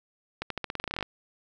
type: accelerating click train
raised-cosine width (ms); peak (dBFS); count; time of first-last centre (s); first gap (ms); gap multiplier
0.3; -15; 15; 0.42-1.027; 83; 0.89
effects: none